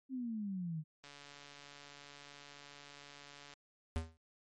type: exponential sweep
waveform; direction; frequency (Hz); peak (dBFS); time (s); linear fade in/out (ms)
sine; down; 269.5 to 150.9; -37; 0.09-0.84; 50
type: click train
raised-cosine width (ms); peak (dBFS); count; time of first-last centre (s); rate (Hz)
0.2; -36; 358; 1.04-3.537; 143
type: tone with exponential decay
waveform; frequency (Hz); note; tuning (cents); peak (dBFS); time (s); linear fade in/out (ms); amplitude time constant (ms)
square; 81; E2; -30; -31; 3.96-4.17; 0; 44
effects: MP3 48 kbps

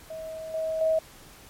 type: tone with level steps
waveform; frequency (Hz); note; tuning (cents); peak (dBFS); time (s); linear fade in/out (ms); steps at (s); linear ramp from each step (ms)
sine; 639; D#5; +46; -34 / -26 / -20; 0.1-0.99; 5; 0.54 / 0.81; 2
effects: pink hiss -50 dBFS RMS until 1.49 s + MP3 64 kbps

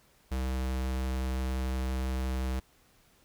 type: tone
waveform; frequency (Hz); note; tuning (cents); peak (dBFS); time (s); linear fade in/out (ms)
square; 64.7; C2; -19; -30; 0.31-2.6; 10
effects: pink hiss -64 dBFS RMS until 3.24 s

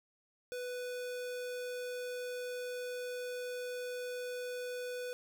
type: tone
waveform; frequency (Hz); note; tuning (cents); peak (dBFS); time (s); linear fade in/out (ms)
square; 495.6; B4; +6; -39; 0.52-5.13; 0
effects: none

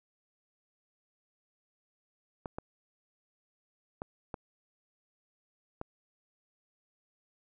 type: clicks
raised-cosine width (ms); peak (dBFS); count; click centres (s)
1; -23; 5; 2.458 / 2.585 / 4.019 / 4.342 / 5.814
effects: none

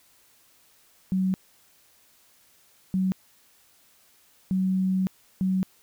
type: tone bursts at uneven times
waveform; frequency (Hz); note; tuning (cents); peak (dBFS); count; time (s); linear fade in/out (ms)
sine; 187.9; F#3; +27; -21; 4; 1.12-1.34 / 2.94-3.12 / 4.51-5.07 / 5.41-5.63; 0
effects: white hiss -60 dBFS RMS until 5.82 s

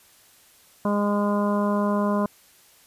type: harmonic tone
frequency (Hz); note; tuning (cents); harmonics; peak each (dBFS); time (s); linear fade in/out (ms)
205; G#3; -22; 1 / 2 / 3 / 4 / 5 / 6 / 7; -22 / -30 / -27 / -39 / -28 / -37 / -40; 0.85-2.26; 2
effects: white hiss -55 dBFS RMS until 2.86 s + resampled to 32000 Hz

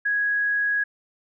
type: tone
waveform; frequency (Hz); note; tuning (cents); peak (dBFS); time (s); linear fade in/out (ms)
sine; 1661.2; G#6; 0; -20; 0.05-0.84; 10
effects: none

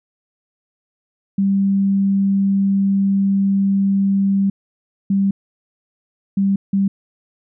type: tone bursts at uneven times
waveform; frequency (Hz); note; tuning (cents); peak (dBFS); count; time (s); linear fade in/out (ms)
sine; 196.4; G3; +4; -13; 4; 1.38-4.5 / 5.1-5.31 / 6.37-6.56 / 6.73-6.88; 5
effects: none

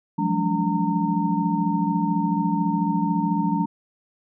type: tone cluster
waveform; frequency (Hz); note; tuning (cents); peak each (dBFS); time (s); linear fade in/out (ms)
sine; 172.6 / 186.6 / 210.8 / 288.9 / 917; F3 / F#3 / G#3 / D4 / A#5; -20 / +15 / +26 / -28 / -29; -26; 0.18-3.66; 10
effects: none

